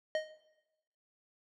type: tone with exponential decay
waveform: square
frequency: 622.3 Hz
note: D#5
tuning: in tune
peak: -28 dBFS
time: 0.15-0.37 s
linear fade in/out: 1 ms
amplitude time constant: 46 ms
effects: noise-tail reverb RT60 1.0 s tail -17 dB re dry + low-pass 4000 Hz 12 dB/octave